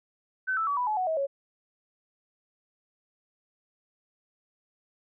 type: tone with pitch steps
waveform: sine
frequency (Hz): 1523 / 1318.2 / 1141 / 987.5 / 854.8 / 739.8 / 640.3 / 554.2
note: F#6 / E6 / C#6 / B5 / G#5 / F#5 / D#5 / C#5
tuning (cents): +50 / 0 / +50 / 0 / +50 / 0 / +49 / -1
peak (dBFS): -25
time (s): 0.47-1.27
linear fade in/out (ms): 20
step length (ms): 100
effects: none